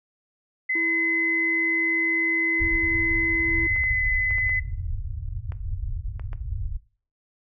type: tone with pitch glide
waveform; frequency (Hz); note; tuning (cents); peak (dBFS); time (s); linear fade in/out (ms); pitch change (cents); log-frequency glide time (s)
sine; 2037 to 2022; C7 to B6; -47 to +40; -21; 0.69-4.6; 10; -13; 3.84-3.99
type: tone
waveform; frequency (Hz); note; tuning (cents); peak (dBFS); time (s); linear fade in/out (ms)
triangle; 330; E4; +2; -27; 0.75-3.67; 5
type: low-pass noise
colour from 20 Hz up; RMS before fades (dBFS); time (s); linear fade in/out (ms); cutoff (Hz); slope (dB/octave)
pink; -30; 2.59-6.78; 20; 110; 48
type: clicks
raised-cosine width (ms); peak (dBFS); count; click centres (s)
0.5; -27; 8; 3.763 / 3.838 / 4.309 / 4.383 / 4.494 / 5.521 / 6.196 / 6.331
effects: noise-tail reverb RT60 0.4 s tail -17 dB re dry